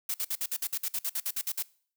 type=noise bursts; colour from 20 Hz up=blue; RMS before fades=-31 dBFS; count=15; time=0.09-1.626 s; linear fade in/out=5 ms; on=52 ms; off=54 ms; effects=noise-tail reverb RT60 0.5 s tail -22 dB re dry